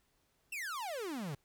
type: exponential sweep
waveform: 45% pulse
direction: down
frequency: 2783 to 130.5 Hz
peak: -38 dBFS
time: 0.52-1.35 s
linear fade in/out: 5 ms
effects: pink hiss -75 dBFS RMS until 1.44 s